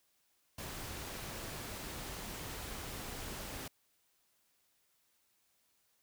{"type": "noise", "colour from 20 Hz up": "pink", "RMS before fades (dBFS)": -44, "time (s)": [0.58, 3.68], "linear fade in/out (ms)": 5, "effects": ["white hiss -75 dBFS RMS until 6.02 s"]}